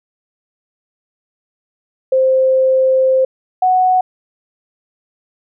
sine tone pair in turn, 523.3 / 740.1 Hz, C5 / F#5, 0 / 0 cents, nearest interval tritone, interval 600 cents, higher second, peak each -9 dBFS, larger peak neither, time 2.12-3.25 / 3.62-4.01 s, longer first, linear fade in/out 5 ms, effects none

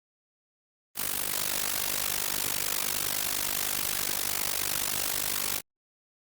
white noise with amplitude modulation, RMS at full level -26 dBFS, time 0.95-5.62 s, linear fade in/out 50 ms, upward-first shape sine, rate 49.7 Hz, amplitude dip 85%, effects Opus 32 kbps

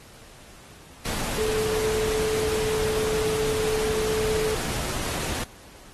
sine tone in noise, 434.2 Hz, A4, 23 cents flat, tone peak -24 dBFS, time 1.38-4.55 s, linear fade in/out 5 ms, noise pink, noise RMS -30 dBFS, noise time 1.05-5.44 s, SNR +3 dB, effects pink hiss -49 dBFS RMS until 5.93 s + AAC 32 kbps

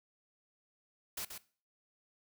white noise with echo, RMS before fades -40 dBFS, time 1.17-1.25 s, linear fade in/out 5 ms, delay 130 ms, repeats 1, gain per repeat -6 dB, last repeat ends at 1.38 s, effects noise-tail reverb RT60 0.4 s tail -18 dB re dry

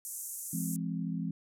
white band-pass noise, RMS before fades -41 dBFS, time 0.05-0.76 s, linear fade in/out 0 ms, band 6500 to 13000 Hz, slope 48 dB/octave
sine chord, E augmented, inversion none, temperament equal with one note detuned, 168.96 / 207.7 / 261.6 Hz, E3 / G#3 / B#3, +43 / 0 / 0 cents, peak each -34 / -38 / -38 dBFS, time 0.53-1.31 s, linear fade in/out 5 ms
effects none

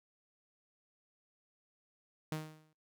sawtooth tone with exponential decay, 155.7 Hz, D#3, 2 cents sharp, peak -30 dBFS, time 2.32-2.73 s, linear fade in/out 2 ms, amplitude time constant 89 ms, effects noise-tail reverb RT60 0.3 s tail -25 dB re dry

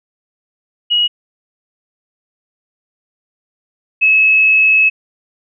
sine tone pair in turn, 2900 / 2584 Hz, F#7 / E7, -35 / -35 cents, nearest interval major second, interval 200 cents, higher first, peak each -10 / -7 dBFS, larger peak second, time 0.9-1.08 / 4.01-4.9 s, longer second, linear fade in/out 20 ms, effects none

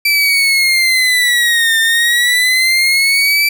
30% pulse linear two-way sweep, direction down then up, 2331 to 1800 to 2331 Hz, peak -7 dBFS, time 0.05-3.49 s, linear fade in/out 5 ms, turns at 1.79 s, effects 8-bit

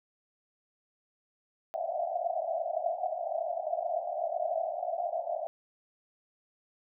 white band-pass noise, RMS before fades -33 dBFS, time 1.74-5.47 s, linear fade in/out 0 ms, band 630 to 720 Hz, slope 96 dB/octave, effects none

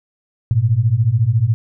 sine beating tone pair, 105.4 / 119.4 Hz, G#2 / A#2, +26 / +42 cents, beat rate 14 Hz, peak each -16 / -14 dBFS, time 0.51-1.54 s, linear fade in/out 0 ms, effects none

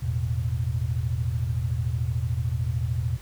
sine chord, E suspended fourth, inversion none, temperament equal, 82.41 / 110 / 123.47 Hz, E2 / A2 / B2, 0 / 0 / 0 cents, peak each -28 / -29 / -27 dBFS, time 0.02-3.17 s, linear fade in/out 10 ms, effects added 50 Hz sine -44 dBFS peak until 3.21 s + pink hiss -50 dBFS RMS until 3.21 s

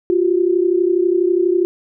sine tone pair together, 349.2 / 381.4 Hz, F4 / G4, 0 / -47 cents, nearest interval major second, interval 153 cents, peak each -14 / -17 dBFS, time 0.1-1.65 s, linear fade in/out 0 ms, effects none

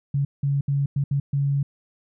sine tone bursts at uneven times, 140.3 Hz, C#3, 21 cents sharp, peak -19 dBFS, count 6, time 0.14-0.25 / 0.43-0.61 / 0.68-0.86 / 0.96-1.04 / 1.11-1.2 / 1.33-1.63 s, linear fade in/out 5 ms, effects none

